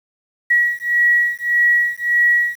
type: beating tone pair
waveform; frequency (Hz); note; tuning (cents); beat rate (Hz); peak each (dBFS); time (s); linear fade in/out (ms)
sine; 1919 / 1920.7; A#6 / B6; +50 / -49; 1.7; -16; 0.5-2.56; 10
effects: 7-bit